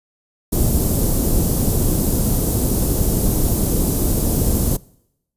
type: band-stop noise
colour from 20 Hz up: pink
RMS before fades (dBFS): -17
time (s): 0.52-4.77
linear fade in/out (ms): 10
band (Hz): 380 to 11000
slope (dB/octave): 12
effects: noise-tail reverb RT60 0.8 s tail -23 dB re dry + resampled to 32000 Hz